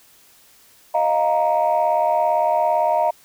sine chord, Eb suspended second, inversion none, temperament just, 622.3 / 700 / 933.4 Hz, Eb5 / F5 / Bb5, 0 / +4 / +2 cents, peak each -19 dBFS, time 0.94-3.11 s, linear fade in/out 10 ms, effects tanh soft clip ceiling -9 dBFS + white hiss -52 dBFS RMS until 3.24 s

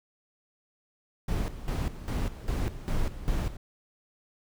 brown noise with tremolo, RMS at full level -28 dBFS, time 1.28-3.57 s, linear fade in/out 5 ms, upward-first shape square, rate 2.5 Hz, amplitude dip 75%, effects none

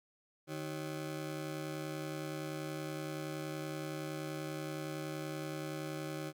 25% pulse ring-modulated tone, 232.4 Hz, A#3, 5 cents flat, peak -32 dBFS, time 0.47-6.33 s, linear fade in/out 50 ms, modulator 80.9 Hz, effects none

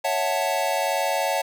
square chord, F# minor seventh, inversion second, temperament equal with one note detuned, 556.9 / 659.3 / 740 / 880 Hz, C#5 / E5 / F#5 / A5, +8 / 0 / 0 / 0 cents, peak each -28 dBFS, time 0.04-1.42 s, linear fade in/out 10 ms, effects none

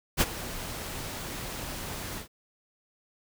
pink noise with ADSR envelope, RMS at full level -21 dBFS, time 0.17-2.28 s, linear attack 42 ms, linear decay 34 ms, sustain -16 dB, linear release 110 ms, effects none

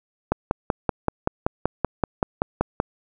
click train, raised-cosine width 1 ms, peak -5 dBFS, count 14, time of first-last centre 0.32-2.801 s, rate 5.24 Hz, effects none

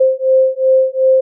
sine beating tone pair, 523 / 525.7 Hz, C5 / C5, -1 / +8 cents, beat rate 2.7 Hz, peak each -12 dBFS, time 0-1.21 s, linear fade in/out 10 ms, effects none

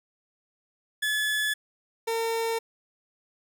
30% pulse tone pair in turn, 1716 / 455.4 Hz, A6 / A#4, -44 / -40 cents, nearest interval octave + major seventh, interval 2296 cents, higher first, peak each -22 / -23 dBFS, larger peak first, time 1.02-1.54 / 2.07-2.59 s, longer neither, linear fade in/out 10 ms, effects none

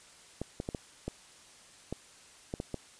clicks, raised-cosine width 2 ms, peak -21 dBFS, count 9, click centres 0.416 / 0.601 / 0.689 / 0.748 / 1.08 / 1.926 / 2.539 / 2.601 / 2.743 s, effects white hiss -56 dBFS RMS until 2.99 s + resampled to 22050 Hz

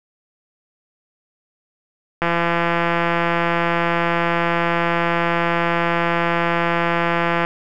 click train, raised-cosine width 0.5 ms, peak -4 dBFS, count 890, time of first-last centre 2.22-7.449 s, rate 170 Hz, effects none

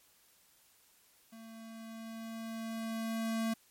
square tone with level ramp, 225.1 Hz, A3, 40 cents sharp, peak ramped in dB -50 to -31 dBFS, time 1.32-3.54 s, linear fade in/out 10 ms, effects white hiss -66 dBFS RMS until 3.7 s + MP3 64 kbps

